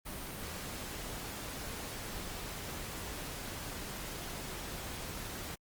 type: noise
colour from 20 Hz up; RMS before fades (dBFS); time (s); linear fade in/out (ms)
pink; -42; 0.05-5.56; 20
effects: Opus 32 kbps